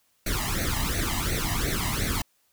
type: noise with flanger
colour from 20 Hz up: pink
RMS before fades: -27 dBFS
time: 0.26-2.22 s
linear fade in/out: 5 ms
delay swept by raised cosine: 0.48 to 1.04 ms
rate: 2.8 Hz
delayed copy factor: +0.85
effects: white hiss -68 dBFS RMS until 2.52 s